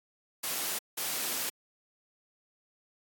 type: noise bursts at uneven times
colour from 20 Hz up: white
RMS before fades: -33 dBFS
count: 2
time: 0.43-0.79 / 0.97-1.5 s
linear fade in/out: 10 ms
effects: high-pass 200 Hz 12 dB/octave + AAC 64 kbps